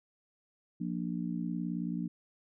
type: harmonic tone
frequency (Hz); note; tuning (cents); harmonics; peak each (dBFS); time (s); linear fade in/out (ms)
58.8; A#1; +16; 3 / 4 / 5; -35 / -37 / -39; 0.8-2.08; 10
effects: none